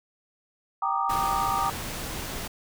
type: chord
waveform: sine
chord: Eb major seventh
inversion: first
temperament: equal with one note detuned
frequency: 784 / 932.3 / 1174.7 / 1231.6 Hz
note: G5 / Bb5 / D6 / Eb6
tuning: 0 / 0 / 0 / -18 cents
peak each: -29 dBFS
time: 0.82-1.7 s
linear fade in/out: 5 ms
type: noise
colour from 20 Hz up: pink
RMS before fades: -34 dBFS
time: 1.09-2.48 s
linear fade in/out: 10 ms
effects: none